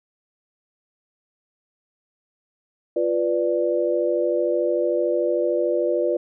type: chord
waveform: sine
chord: B diminished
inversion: second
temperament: equal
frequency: 349.2 / 493.9 / 587.3 Hz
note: F4 / B4 / D5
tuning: 0 / 0 / 0 cents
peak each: -23 dBFS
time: 2.96-6.17 s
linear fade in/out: 5 ms
effects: none